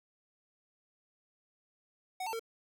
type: tone with pitch steps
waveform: square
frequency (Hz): 744 / 893 / 455.2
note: F#5 / A5 / A#4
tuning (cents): +9 / +25 / -41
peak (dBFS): -36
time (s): 2.2-2.395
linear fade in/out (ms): 5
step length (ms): 65
effects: none